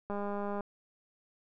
click train, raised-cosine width 1 ms, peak -24 dBFS, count 104, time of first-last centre 0.1-0.607 s, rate 203 Hz, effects none

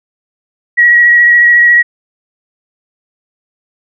sine tone with vibrato, 1913 Hz, A#6, 44 cents sharp, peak -3 dBFS, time 0.77-1.83 s, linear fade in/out 20 ms, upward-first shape sine, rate 14 Hz, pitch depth 17 cents each way, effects none

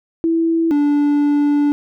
sine / triangle tone pair in turn, 329.6 / 290.7 Hz, E4 / D4, 0 / -18 cents, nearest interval major second, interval 218 cents, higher first, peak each -13 / -10 dBFS, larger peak second, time 0.24-0.71 / 0.71-1.72 s, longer second, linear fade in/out 0 ms, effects none

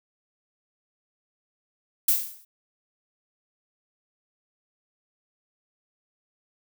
violet noise with exponential decay, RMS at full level -17 dBFS, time 2.08-2.45 s, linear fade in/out 5 ms, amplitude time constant 79 ms, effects none

